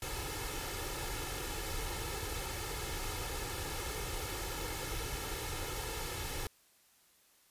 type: noise with comb filter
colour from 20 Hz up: pink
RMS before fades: -39 dBFS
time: 0.02-6.47 s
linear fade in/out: 2 ms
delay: 2.3 ms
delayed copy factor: +0.7
effects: white hiss -67 dBFS RMS until 7.5 s + resampled to 32000 Hz